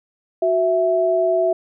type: tone pair together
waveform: sine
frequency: 370 / 659.3 Hz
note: F#4 / E5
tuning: 0 / 0 cents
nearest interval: minor seventh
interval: 1000 cents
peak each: -20 / -16 dBFS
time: 0.42-1.53 s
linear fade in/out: 5 ms
effects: none